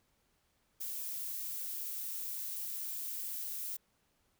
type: noise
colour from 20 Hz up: violet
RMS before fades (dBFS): -40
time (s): 0.8-3.77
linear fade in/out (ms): 10
effects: pink hiss -75 dBFS RMS until 4.39 s

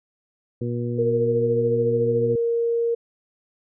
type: harmonic tone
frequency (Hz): 120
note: B2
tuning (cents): -49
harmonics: 1 / 2 / 3 / 4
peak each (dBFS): -26 / -29 / -31 / -32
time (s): 0.61-2.36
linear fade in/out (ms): 5
type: tone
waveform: sine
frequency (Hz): 466.2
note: A#4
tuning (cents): 0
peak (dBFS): -19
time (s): 0.98-2.95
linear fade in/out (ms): 10
effects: none

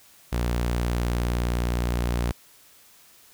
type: tone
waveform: sawtooth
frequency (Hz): 59.6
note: A#1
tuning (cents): +39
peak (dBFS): -19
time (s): 0.32-2.32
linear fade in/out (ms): 10
effects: white hiss -54 dBFS RMS until 3.33 s

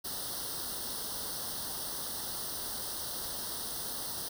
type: noise with comb filter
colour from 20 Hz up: white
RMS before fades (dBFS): -38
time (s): 0.04-4.29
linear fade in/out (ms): 10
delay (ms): 0.21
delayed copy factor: +0.95
effects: none

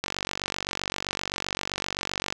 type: click train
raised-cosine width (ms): 0.2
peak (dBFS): -10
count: 110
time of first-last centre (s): 0.04-2.325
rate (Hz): 47.7
effects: none

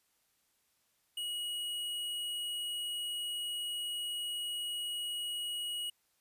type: tone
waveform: square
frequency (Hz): 2904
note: F#7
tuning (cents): -33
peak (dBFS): -36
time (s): 1.17-5.9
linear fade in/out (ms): 5
effects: white hiss -75 dBFS RMS until 6.2 s + resampled to 32000 Hz

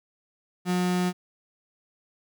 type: tone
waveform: 35% pulse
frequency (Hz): 180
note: F#3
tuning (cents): -47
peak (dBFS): -21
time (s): 0.65-1.13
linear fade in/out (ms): 50
effects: none

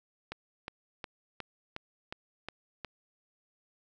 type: click train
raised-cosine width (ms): 0.3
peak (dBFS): -22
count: 8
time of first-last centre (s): 0.32-2.847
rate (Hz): 2.77
effects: none

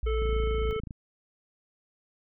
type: tone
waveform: sine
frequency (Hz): 57.5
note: A#1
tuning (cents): -23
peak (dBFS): -26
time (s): 0.03-0.71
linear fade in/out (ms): 0
type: harmonic tone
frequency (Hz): 437.8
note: A4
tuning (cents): -9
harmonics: 1 / 3 / 5 / 7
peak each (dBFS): -29 / -39 / -43 / -46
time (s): 0.06-0.8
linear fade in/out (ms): 10
type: click train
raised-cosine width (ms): 5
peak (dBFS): -26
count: 20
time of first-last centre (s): 0.22-0.908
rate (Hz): 27.6
effects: none

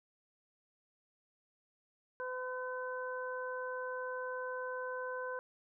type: harmonic tone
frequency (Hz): 507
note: B4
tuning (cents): +45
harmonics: 1 / 2 / 3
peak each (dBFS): -40 / -43 / -43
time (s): 2.2-5.39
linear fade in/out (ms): 0
effects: none

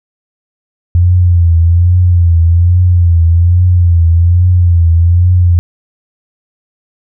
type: tone with vibrato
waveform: sine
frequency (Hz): 86.6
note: F2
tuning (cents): -14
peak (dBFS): -4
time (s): 0.95-5.59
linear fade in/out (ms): 0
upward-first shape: triangle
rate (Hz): 1.2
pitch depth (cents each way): 81
effects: none

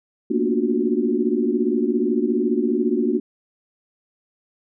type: tone cluster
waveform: sine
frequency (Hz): 227.8 / 242.2 / 292.7 / 355.5 / 373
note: A#3 / B3 / D4 / F4 / F#4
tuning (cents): -40 / -34 / -6 / +31 / +14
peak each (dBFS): -24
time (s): 0.3-3.2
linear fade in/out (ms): 10
effects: none

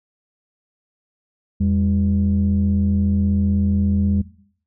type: tone pair together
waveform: sine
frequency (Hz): 84.34 / 200.6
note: E2 / G3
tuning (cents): +40 / +40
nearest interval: octave + minor third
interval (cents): 1500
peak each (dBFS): -17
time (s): 1.6-4.22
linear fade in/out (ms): 10
effects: noise-tail reverb RT60 0.6 s tail -18 dB re dry + tanh soft clip ceiling -10 dBFS

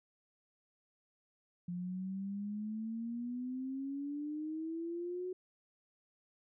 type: exponential sweep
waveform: sine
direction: up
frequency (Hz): 174.61 to 370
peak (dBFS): -37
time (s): 1.68-5.33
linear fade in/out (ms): 5
effects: none

